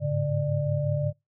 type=tone cluster; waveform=sine; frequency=102.6 / 108.1 / 142.8 / 593 Hz; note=G#2 / A2 / D3 / D5; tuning=-21 / -30 / -48 / +17 cents; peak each=-32 / -32 / -25 / -30 dBFS; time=0-1.13 s; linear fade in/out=50 ms; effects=noise-tail reverb RT60 0.2 s tail -25 dB re dry